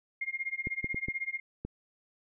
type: tone with tremolo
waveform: sine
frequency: 2128 Hz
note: C7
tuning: 29 cents sharp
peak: -29 dBFS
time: 0.21-1.4 s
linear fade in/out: 5 ms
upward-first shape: sine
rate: 16 Hz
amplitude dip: 95%
type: clicks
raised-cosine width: 3 ms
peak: -23 dBFS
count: 5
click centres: 0.671 / 0.844 / 0.945 / 1.085 / 1.65 s
effects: none